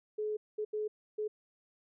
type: tone bursts at uneven times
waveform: sine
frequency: 425.9 Hz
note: G#4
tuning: 44 cents sharp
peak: -32 dBFS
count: 4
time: 0.18-0.37 / 0.58-0.65 / 0.73-0.88 / 1.18-1.28 s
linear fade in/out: 10 ms
effects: none